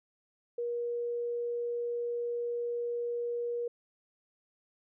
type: tone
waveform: sine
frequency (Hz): 476.5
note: A#4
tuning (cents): +38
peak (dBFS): -31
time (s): 0.58-3.68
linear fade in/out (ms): 5
effects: none